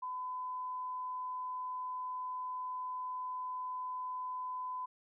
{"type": "tone", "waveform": "sine", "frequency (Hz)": 1009, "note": "B5", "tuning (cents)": 37, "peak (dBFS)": -37, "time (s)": [0.02, 4.86], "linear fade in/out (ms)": 10, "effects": []}